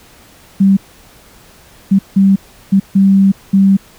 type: tone bursts at uneven times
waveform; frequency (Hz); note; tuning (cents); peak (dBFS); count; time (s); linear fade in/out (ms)
sine; 194.8; G3; -11; -5; 6; 0.6-0.77 / 1.91-1.99 / 2.16-2.36 / 2.72-2.8 / 2.95-3.32 / 3.53-3.77; 10
effects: pink hiss -43 dBFS RMS until 3.98 s